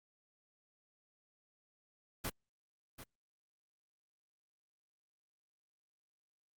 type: noise with echo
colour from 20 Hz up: pink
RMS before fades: -38 dBFS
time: 2.24-2.3 s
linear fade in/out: 10 ms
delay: 740 ms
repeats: 1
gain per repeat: -12 dB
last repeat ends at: 3.04 s
effects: Opus 48 kbps